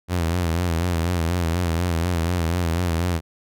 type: tone with vibrato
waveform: sawtooth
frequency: 85.6 Hz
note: F2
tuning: 34 cents flat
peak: -16 dBFS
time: 0.08-3.21 s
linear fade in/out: 50 ms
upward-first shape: sine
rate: 4.1 Hz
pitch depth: 88 cents each way
effects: none